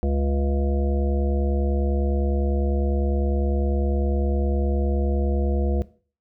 harmonic tone, 69.9 Hz, C#2, 15 cents sharp, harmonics 1 / 3 / 5 / 7 / 9 / 10, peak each -21 / -28 / -30 / -31 / -37 / -37 dBFS, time 0.03-5.82 s, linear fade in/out 0 ms, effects noise-tail reverb RT60 0.4 s tail -17 dB re dry

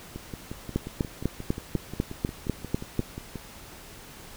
two click trains, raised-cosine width 3 ms, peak -22 / -11 dBFS, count 19 / 10, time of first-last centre 0.16-3.357 / 0.76-2.993 s, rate 5.63 / 4.03 Hz, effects pink hiss -46 dBFS RMS until 4.36 s

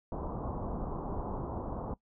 pink low-pass noise, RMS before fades -37 dBFS, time 0.12-1.94 s, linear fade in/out 2 ms, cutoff 1100 Hz, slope 48 dB/octave, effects noise-tail reverb RT60 0.1 s tail -20 dB re dry

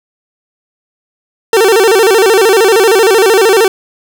40% pulse tone with vibrato, 417.2 Hz, G#4, 8 cents sharp, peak -4 dBFS, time 1.53-3.68 s, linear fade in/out 2 ms, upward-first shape square, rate 13 Hz, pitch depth 150 cents each way, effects none

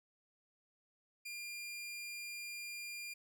sawtooth tone, 2400 Hz, D7, 37 cents sharp, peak -40 dBFS, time 1.25-3.14 s, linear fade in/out 10 ms, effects none

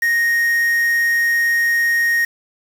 triangle tone with quantisation, 1864.7 Hz, A#6, in tune, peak -12 dBFS, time 0.02-2.25 s, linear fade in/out 5 ms, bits 5, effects none

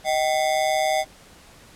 square ring-modulated tone, 698.5 Hz, F5, in tune, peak -17 dBFS, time 0.04-1.05 s, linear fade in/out 50 ms, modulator 71.2 Hz, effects pink hiss -49 dBFS RMS until 1.75 s + low-pass 11000 Hz 12 dB/octave

